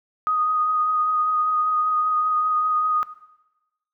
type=tone with vibrato; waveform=sine; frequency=1244.5 Hz; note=D#6; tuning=in tune; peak=-18 dBFS; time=0.27-3.03 s; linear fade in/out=0 ms; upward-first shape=sine; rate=5.1 Hz; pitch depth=14 cents each way; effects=noise-tail reverb RT60 1.0 s tail -17 dB re dry